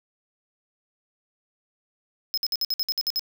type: tone bursts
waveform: square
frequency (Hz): 5130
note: E8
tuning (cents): -48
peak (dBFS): -23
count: 10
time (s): 2.34-3.194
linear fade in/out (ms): 0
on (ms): 35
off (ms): 56
effects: none